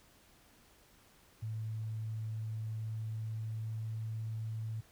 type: tone with pitch glide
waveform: sine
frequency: 110.1 to 110.93 Hz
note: A2 to A2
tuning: +2 to +15 cents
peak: -36 dBFS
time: 1.42-4.81 s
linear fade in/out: 10 ms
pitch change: +13 cents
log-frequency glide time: 2.65-4.13 s
effects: pink hiss -64 dBFS RMS until 4.91 s